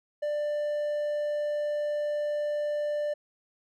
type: tone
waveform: triangle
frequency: 592 Hz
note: D5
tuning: 14 cents sharp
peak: -25 dBFS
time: 0.22-3.14 s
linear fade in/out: 10 ms
effects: none